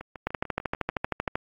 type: two click trains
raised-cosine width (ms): 0.5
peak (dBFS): -23 / -11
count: 8 / 15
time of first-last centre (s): 0.01-1.044 / 0.27-1.355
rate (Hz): 6.77 / 12.9
effects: AAC 48 kbps